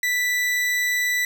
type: tone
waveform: 40% pulse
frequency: 1975.5 Hz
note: B6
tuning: in tune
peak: -19 dBFS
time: 0.03-1.25 s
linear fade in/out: 2 ms
effects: none